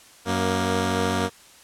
10% pulse tone pair together, 93.1 / 234.6 Hz, F#2 / A#3, +11 / +11 cents, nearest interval octave + major third, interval 1600 cents, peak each -16 dBFS, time 0.25-1.3 s, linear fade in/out 50 ms, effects white hiss -50 dBFS RMS until 1.63 s + low-pass 10000 Hz 12 dB/octave

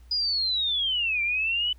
sine linear two-way sweep, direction down then up, 4978 to 2335 to 3002 Hz, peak -23 dBFS, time 0.11-1.73 s, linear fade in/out 5 ms, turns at 1.22 s, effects added 60 Hz sine -47 dBFS peak until 1.78 s + pink hiss -64 dBFS RMS until 1.78 s

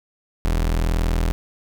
35% pulse tone, 41.07 Hz, E1, 6 cents flat, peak -16 dBFS, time 0.45-1.32 s, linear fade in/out 0 ms, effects none

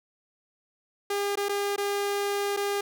sawtooth tone with dropouts, 403.9 Hz, G#4, 48 cents flat, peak -22 dBFS, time 1.1-2.81 s, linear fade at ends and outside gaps 5 ms, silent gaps 1.356-1.372 / 1.486-1.492 / 1.762-1.779 / 2.566-2.571 s, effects none

